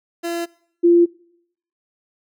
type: tone pair in turn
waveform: 30% pulse / sine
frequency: 340 / 344.3 Hz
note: F4 / F4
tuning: -46 / -25 cents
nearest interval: unison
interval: 21 cents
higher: second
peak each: -20 / -9 dBFS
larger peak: second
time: 0.23-0.46 / 0.83-1.06 s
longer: neither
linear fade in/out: 20 ms
effects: noise-tail reverb RT60 0.7 s tail -23 dB re dry